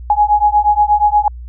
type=beating tone pair; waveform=sine; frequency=830.6 / 839 Hz; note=G#5 / G#5; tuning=0 / +17 cents; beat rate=8.4 Hz; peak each=-12 dBFS; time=0.1-1.28 s; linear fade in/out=2 ms; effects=added 60 Hz sine -27 dBFS peak until 1.48 s